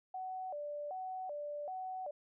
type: tone with vibrato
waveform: sine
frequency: 663 Hz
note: E5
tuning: 10 cents sharp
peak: -39 dBFS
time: 0.14-2.11 s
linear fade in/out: 5 ms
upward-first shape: square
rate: 1.3 Hz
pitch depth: 210 cents each way
effects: none